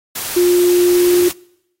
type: tone in noise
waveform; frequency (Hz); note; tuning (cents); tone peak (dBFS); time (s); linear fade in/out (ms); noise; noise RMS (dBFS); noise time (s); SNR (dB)
sine; 354.3; F4; +25; -9; 0.36-1.29; 10; white; -23; 0.15-1.32; +11
effects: noise-tail reverb RT60 0.8 s tail -24 dB re dry + AAC 48 kbps